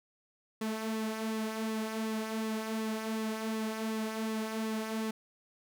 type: tone with flanger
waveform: sawtooth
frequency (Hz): 220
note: A3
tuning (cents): 0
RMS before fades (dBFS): -35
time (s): 0.61-5.11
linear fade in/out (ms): 5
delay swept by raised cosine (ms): 1.3 to 4.3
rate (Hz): 2.7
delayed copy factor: -0.5
effects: none

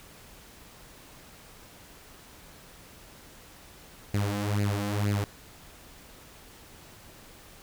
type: tone with flanger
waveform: sawtooth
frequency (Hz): 102.4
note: G#2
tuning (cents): -24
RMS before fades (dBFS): -28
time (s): 4.14-5.24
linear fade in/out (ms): 0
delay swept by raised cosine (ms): 0.43 to 3.93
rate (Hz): 2.1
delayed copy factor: +0.8
effects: pink hiss -51 dBFS RMS until 7.62 s

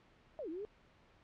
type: linear two-way sweep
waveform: sine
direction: down then up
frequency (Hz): 659.3 to 304.1 to 436.6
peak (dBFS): -40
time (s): 0.39-0.65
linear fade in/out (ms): 0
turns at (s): 0.49
effects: pink hiss -66 dBFS RMS until 1.23 s + low-pass 3000 Hz 12 dB/octave

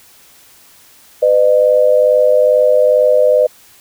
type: tone pair together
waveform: sine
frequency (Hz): 504.7 / 607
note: B4 / D#5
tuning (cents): +38 / -43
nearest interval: minor third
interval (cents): 319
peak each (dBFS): -10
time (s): 1.22-3.47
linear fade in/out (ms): 10
effects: white hiss -45 dBFS RMS until 3.8 s

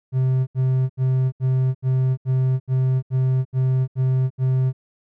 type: tone bursts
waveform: triangle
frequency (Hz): 130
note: C3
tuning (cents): -11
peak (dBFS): -14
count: 11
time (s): 0.12-4.73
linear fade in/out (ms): 50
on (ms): 350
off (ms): 76
effects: none

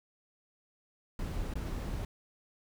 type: noise with dropouts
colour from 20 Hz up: brown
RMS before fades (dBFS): -36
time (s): 1.19-2.05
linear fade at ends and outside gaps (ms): 2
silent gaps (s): 1.538-1.555
effects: none

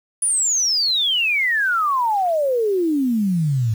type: exponential sweep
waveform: sine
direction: down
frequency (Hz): 9956 to 106.2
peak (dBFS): -16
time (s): 0.22-3.74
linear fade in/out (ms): 5
effects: 7-bit

